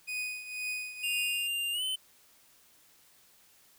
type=tone with tremolo; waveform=40% pulse; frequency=2489 Hz; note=D#7; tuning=in tune; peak=-31 dBFS; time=0.07-1.48 s; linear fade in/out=20 ms; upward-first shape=triangle; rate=2 Hz; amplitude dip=75%
type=tone with pitch glide; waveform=square; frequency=2794 to 3047 Hz; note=F7 to G7; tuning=0 to -50 cents; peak=-31 dBFS; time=1.03-1.96 s; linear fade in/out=10 ms; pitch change=+150 cents; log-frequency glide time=1.72-1.83 s
effects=white hiss -62 dBFS RMS until 3.78 s